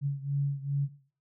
sine beating tone pair, 140 / 142.5 Hz, C#3 / C#3, +18 / +48 cents, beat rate 2.5 Hz, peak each -29 / -31 dBFS, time 0.01-0.89 s, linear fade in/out 50 ms, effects noise-tail reverb RT60 0.5 s tail -17 dB re dry

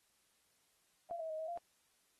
sine tone with pitch steps, 684 / 644 / 627 / 639 / 690 Hz, F5 / E5 / D#5 / D#5 / F5, -36 / -41 / +13 / +46 / -21 cents, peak -39 dBFS, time 1.11-1.575 s, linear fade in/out 0 ms, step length 93 ms, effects white hiss -75 dBFS RMS until 2.19 s + AAC 32 kbps

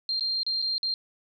sine tone with dropouts, 4186 Hz, C8, in tune, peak -25 dBFS, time 0.09-0.94 s, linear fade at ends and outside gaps 1 ms, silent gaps 0.196-0.208 / 0.432-0.465 / 0.618-0.624 / 0.781-0.83 s, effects none

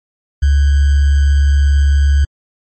sine tone with sample-and-hold, 70.7 Hz, C#2, 35 cents sharp, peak -7 dBFS, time 0.42-2.25 s, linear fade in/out 10 ms, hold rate 1575 Hz, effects MP3 32 kbps

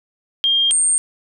sine tone pair in turn, 3210 / 8632 Hz, G7 / C#9, +40 / -47 cents, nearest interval octave + perfect fourth, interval 1713 cents, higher second, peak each -13 dBFS, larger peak neither, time 0.44-0.71 / 0.71-0.98 s, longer neither, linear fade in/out 0 ms, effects none

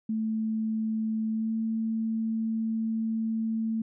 sine tone with pitch glide, 220 to 223.2 Hz, A3 to A3, 0 to +25 cents, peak -26 dBFS, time 0.09-3.82 s, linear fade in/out 5 ms, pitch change +25 cents, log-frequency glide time 1.31-1.54 s, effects none

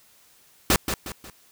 pink noise with echo, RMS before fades -18 dBFS, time 0.7-0.76 s, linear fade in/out 2 ms, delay 180 ms, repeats 3, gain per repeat -8 dB, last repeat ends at 1.3 s, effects white hiss -57 dBFS RMS until 1.51 s

